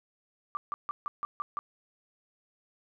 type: tone bursts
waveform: sine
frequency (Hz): 1174.7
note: D6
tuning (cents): 0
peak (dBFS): -30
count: 7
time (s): 0.55-1.59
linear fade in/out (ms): 0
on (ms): 20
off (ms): 150
effects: none